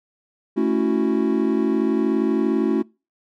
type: chord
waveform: triangle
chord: F# minor seventh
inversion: first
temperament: equal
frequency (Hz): 220 / 277.2 / 329.6 / 370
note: A3 / C#4 / E4 / F#4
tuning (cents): 0 / 0 / 0 / 0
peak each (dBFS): -21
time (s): 0.56-2.83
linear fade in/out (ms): 20
effects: noise-tail reverb RT60 0.3 s tail -25 dB re dry